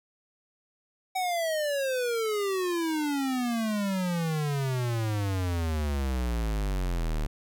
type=exponential sweep; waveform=square; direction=down; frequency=760 to 36.71 Hz; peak=-27 dBFS; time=1.15-7.27 s; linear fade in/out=10 ms; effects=none